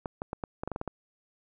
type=clicks; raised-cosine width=1 ms; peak=-19 dBFS; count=10; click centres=0.058 / 0.219 / 0.331 / 0.438 / 0.635 / 0.676 / 0.717 / 0.761 / 0.814 / 0.877 s; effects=none